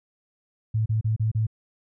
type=tone bursts; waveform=sine; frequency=110 Hz; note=A2; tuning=in tune; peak=-20 dBFS; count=5; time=0.74-1.468 s; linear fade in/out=10 ms; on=120 ms; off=32 ms; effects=none